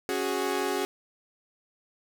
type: chord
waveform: sawtooth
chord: C# suspended fourth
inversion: none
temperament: equal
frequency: 277.2 / 370 / 415.3 Hz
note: C#4 / F#4 / G#4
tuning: 0 / 0 / 0 cents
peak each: -30 / -26 / -27 dBFS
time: 0.09-0.85 s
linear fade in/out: 0 ms
effects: none